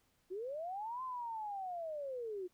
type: linear two-way sweep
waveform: sine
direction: up then down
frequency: 349.2 to 1046.5 to 349.2 Hz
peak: -39 dBFS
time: 0.3-2.48 s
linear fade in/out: 20 ms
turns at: 1.03 s
effects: pink hiss -75 dBFS RMS until 2.53 s